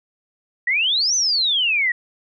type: exponential two-way sweep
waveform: sine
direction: up then down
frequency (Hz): 1879 to 6200 to 1879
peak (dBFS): -16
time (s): 0.67-1.92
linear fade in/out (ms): 5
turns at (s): 1.15
effects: none